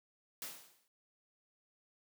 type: noise with exponential decay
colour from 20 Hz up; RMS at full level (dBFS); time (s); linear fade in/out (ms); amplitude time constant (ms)
white; -41; 0.42-0.88; 1; 100
effects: high-pass 150 Hz 12 dB/octave